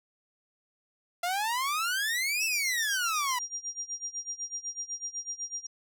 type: exponential two-way sweep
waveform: sawtooth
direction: up then down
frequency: 683 to 2680 to 965 Hz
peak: -24 dBFS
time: 1.23-3.39 s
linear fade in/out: 5 ms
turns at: 2.45 s
type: tone with tremolo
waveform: sine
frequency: 5700 Hz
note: F8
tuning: 34 cents sharp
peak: -31 dBFS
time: 2.4-5.67 s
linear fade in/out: 10 ms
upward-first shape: sine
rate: 8 Hz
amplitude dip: 90%
effects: none